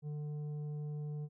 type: tone with tanh clipping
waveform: sine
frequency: 149 Hz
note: D3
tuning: 25 cents sharp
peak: -39 dBFS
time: 0.02-1.29 s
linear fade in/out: 50 ms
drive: 7 dB
effects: none